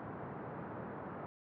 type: band-pass noise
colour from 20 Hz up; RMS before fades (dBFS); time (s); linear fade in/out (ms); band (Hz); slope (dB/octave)
pink; -45; 0-1.26; 0; 110 to 1400; 24
effects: none